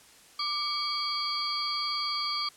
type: tone cluster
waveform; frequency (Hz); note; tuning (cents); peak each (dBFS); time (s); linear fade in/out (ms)
sine; 1185 / 2256 / 3271 / 4224 / 4633; D6 / C#7 / G#7 / C8 / D8; +15 / +30 / -27 / +16 / -24; -33 / -40 / -39 / -39 / -31; 0.39-2.49; 5
effects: white hiss -55 dBFS RMS until 2.56 s + low-pass 10000 Hz 12 dB/octave